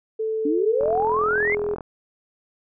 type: tone with pitch glide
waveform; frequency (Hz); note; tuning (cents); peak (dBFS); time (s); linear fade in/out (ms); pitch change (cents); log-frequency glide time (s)
sine; 440 to 415.3; A4 to G#4; 0 to 0; -22; 0.19-1.75; 10; -100; 0.98-1.51
type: exponential sweep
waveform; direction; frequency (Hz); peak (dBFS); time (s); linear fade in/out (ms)
sine; up; 280.5 to 2192; -20; 0.45-1.55; 5
type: click train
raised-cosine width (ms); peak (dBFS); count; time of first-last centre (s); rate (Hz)
1; -19; 43; 0.81-1.808; 42.1
effects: none